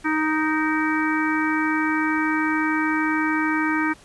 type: harmonic tone with a mistuned harmonic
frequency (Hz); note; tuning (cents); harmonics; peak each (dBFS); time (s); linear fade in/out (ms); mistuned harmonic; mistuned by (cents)
311.1; D#4; 0; 1 / 3 / 4 / 5 / 6 / 7; -22 / -28 / -29 / -27 / -29 / -30; 0.04-3.94; 20; 7; +90
effects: pink hiss -50 dBFS RMS until 4.04 s + resampled to 24000 Hz